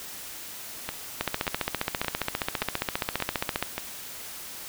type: two click trains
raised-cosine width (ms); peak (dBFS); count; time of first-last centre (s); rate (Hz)
0.3; -9 / -13; 37 / 6; 1.21-3.626 / 0.89-3.78; 14.9 / 1.73
effects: white hiss -40 dBFS RMS until 4.68 s